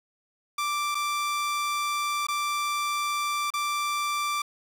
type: tone with dropouts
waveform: sawtooth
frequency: 1174.7 Hz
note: D6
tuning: in tune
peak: -22 dBFS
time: 0.58-4.42 s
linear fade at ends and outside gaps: 5 ms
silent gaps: 0.947-0.951 / 2.269-2.284 / 3.504-3.537 s
effects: low-pass 12000 Hz 12 dB/octave + 8-bit